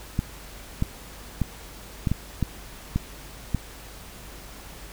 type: clicks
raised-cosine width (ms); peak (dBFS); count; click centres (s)
5; -10; 8; 0.191 / 0.824 / 1.417 / 2.072 / 2.116 / 2.427 / 2.96 / 3.547
effects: added 50 Hz sine -45 dBFS peak until 4.92 s + pink hiss -44 dBFS RMS until 4.92 s